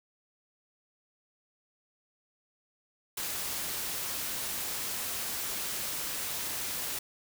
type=noise; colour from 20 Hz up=white; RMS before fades=-35 dBFS; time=3.17-6.99 s; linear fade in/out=5 ms; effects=none